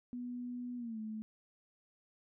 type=tone with pitch glide; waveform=sine; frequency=245.4 to 217.4 Hz; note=B3 to A3; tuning=-11 to -21 cents; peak=-39 dBFS; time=0.13-1.22 s; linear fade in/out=0 ms; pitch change=-210 cents; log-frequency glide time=0.77-0.99 s; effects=none